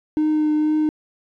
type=tone with vibrato; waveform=triangle; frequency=305.8 Hz; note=D#4; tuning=30 cents flat; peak=-13 dBFS; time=0.17-0.89 s; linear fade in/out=0 ms; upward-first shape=triangle; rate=2.1 Hz; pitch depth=15 cents each way; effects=tanh soft clip ceiling -11 dBFS